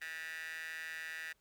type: tone with high-pass filter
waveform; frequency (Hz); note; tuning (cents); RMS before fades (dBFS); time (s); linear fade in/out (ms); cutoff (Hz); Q
15% pulse; 161.1; E3; -39; -44; 0.01-1.33; 10; 1900; 7.8
effects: pink hiss -75 dBFS RMS until 1.4 s